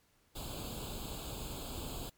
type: noise with comb filter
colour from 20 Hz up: pink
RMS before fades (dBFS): -42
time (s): 0.35-2.1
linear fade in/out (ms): 10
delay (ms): 0.26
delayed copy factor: +1
effects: pink hiss -71 dBFS RMS until 2.17 s + MP3 96 kbps